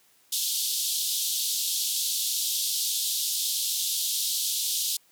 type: band-pass noise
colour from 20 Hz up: pink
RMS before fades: -28 dBFS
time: 0.32-4.97 s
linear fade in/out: 5 ms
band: 3300 to 16000 Hz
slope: 48 dB/octave
effects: white hiss -62 dBFS RMS until 5.11 s + high-pass 100 Hz 12 dB/octave